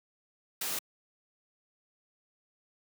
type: noise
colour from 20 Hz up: white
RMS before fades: -34 dBFS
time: 0.61-0.79 s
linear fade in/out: 5 ms
effects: high-pass 150 Hz 12 dB/octave